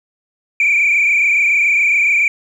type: tone with frequency modulation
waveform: sine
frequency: 2342 Hz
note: D7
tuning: 5 cents flat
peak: -9 dBFS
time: 0.6-2.28 s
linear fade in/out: 2 ms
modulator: 27.1 Hz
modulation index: 3.1
effects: tanh soft clip ceiling -7 dBFS + 8-bit